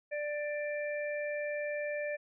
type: harmonic tone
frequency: 590 Hz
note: D5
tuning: 8 cents sharp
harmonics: 1 / 3 / 4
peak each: -34 / -41 / -43 dBFS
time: 0.11-2.17 s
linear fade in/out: 20 ms
effects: none